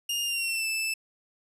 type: tone with pitch glide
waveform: sawtooth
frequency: 2826 to 2637 Hz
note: F7 to E7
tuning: +20 to 0 cents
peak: -24 dBFS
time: 0.09-0.94 s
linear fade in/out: 5 ms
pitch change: -120 cents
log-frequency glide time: 0.23-0.67 s
effects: resampled to 32000 Hz